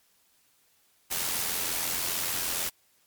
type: noise with amplitude modulation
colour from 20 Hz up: white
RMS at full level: -28 dBFS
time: 1.1-2.7 s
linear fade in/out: 20 ms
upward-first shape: sine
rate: 86.5 Hz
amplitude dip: 45%
effects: white hiss -66 dBFS RMS until 3.06 s + MP3 96 kbps